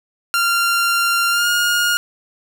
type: tone with pitch glide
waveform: sawtooth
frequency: 1386 to 1425 Hz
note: F6 to F6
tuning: -14 to +34 cents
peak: -11 dBFS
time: 0.34-1.97 s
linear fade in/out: 0 ms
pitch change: +48 cents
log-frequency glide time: 1.3-1.48 s
effects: none